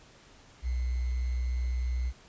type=tone with sample-and-hold; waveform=sine; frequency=61.74 Hz; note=B1; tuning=in tune; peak=-27 dBFS; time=0.62-2.13 s; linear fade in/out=50 ms; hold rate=2100 Hz; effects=pink hiss -56 dBFS RMS until 2.28 s + resampled to 16000 Hz